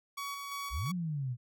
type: tone with tremolo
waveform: sawtooth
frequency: 1127 Hz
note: C#6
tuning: 28 cents sharp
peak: -33 dBFS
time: 0.17-0.92 s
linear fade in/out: 10 ms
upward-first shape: square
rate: 2.9 Hz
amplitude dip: 30%
type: exponential two-way sweep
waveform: sine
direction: up then down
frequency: 51.91 to 186.6 to 117.8 Hz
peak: -32 dBFS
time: 0.7-1.37 s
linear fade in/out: 50 ms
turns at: 0.92 s
effects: none